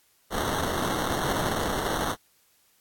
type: noise with sample-and-hold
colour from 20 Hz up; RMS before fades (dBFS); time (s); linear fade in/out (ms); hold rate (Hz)
white; -28; 0.3-2.16; 50; 2450
effects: white hiss -64 dBFS RMS until 2.8 s + AAC 64 kbps